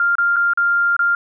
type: tone with dropouts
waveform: sine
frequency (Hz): 1396.9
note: F6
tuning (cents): 0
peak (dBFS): -13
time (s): 0-1.15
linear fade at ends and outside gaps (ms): 2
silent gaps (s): 0.154-0.183 / 0.361-0.365 / 0.535-0.574 / 0.966-0.992
effects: none